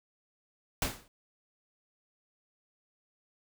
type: noise with exponential decay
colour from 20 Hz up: pink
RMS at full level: -27 dBFS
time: 0.82-1.08 s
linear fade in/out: 2 ms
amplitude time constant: 55 ms
effects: none